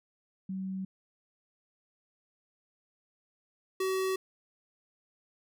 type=tone pair in turn; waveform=sine / square; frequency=190 / 378.7 Hz; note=F#3 / F#4; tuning=+46 / +40 cents; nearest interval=octave; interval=1194 cents; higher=second; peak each=-33 / -29 dBFS; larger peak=second; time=0.49-0.85 / 3.8-4.16 s; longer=neither; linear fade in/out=5 ms; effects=none